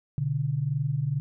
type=tone pair together; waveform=sine; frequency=123.47 / 145.65 Hz; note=B2 / D3; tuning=0 / -14 cents; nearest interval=minor third; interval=286 cents; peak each=-29 / -26 dBFS; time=0.18-1.2 s; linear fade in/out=0 ms; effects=none